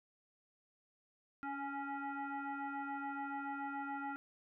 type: tone with frequency modulation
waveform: sine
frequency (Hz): 274.5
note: C#4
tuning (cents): -17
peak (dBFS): -39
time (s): 1.43-4.16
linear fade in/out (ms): 0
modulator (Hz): 556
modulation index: 2.4
effects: none